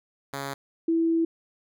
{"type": "tone pair in turn", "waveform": ["5% pulse", "sine"], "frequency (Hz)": [138.59, 329.6], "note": ["C#3", "E4"], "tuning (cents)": [0, 0], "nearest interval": "octave + minor third", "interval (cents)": 1500, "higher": "second", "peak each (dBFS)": -20, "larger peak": "neither", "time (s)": [[0.33, 0.54], [0.88, 1.25]], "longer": "second", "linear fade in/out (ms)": 5, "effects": []}